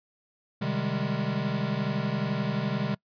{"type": "chord", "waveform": "square", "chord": "Ab major seventh", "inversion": "first", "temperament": "equal with one note detuned", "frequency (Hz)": [130.81, 153.07, 196, 207.7], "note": ["C3", "Eb3", "G3", "Ab3"], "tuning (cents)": [0, -28, 0, 0], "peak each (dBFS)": -33, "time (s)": [0.61, 2.95], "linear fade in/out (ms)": 10, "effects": ["noise-tail reverb RT60 0.1 s tail -24 dB re dry", "resampled to 11025 Hz"]}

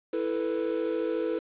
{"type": "chord", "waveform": "triangle", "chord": "E suspended fourth", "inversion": "none", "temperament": "equal", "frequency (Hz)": [329.6, 440, 493.9], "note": ["E4", "A4", "B4"], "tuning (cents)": [0, 0, 0], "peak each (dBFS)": -29, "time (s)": [0.13, 1.39], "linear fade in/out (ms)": 5, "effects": ["resampled to 8000 Hz", "8-bit"]}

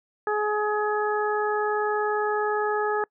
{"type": "harmonic tone", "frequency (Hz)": 421.3, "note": "G#4", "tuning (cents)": 25, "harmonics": [1, 2, 3, 4], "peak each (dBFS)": [-25, -28, -30, -31], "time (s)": [0.27, 3.04], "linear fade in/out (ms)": 2, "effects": ["noise-tail reverb RT60 0.1 s tail -26 dB re dry"]}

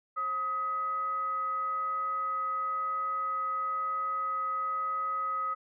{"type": "tone with frequency modulation", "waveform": "sine", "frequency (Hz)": 1264, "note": "D#6", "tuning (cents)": 27, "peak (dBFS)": -29, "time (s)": [0.16, 5.55], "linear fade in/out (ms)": 20, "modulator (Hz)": 727, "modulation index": 0.21, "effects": []}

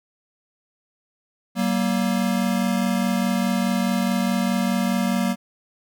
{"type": "tone pair together", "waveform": "square", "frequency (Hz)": [190.3, 235.1], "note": ["F#3", "A#3"], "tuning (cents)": [49, 15], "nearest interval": "major third", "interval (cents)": 366, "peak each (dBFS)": -23, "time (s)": [1.55, 5.36], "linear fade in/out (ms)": 50, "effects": []}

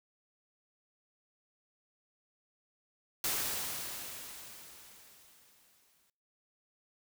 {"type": "noise with exponential decay", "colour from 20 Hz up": "white", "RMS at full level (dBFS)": -32, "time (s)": [3.24, 6.1], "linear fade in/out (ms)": 2, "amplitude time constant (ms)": 620, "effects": ["noise-tail reverb RT60 0.7 s tail -26 dB re dry"]}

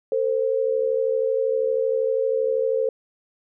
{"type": "tone pair together", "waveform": "sine", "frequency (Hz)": [450.6, 523.3], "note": ["A4", "C5"], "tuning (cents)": [41, 0], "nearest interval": "minor third", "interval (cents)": 259, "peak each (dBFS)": -22, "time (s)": [0.12, 2.89], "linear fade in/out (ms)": 2, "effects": []}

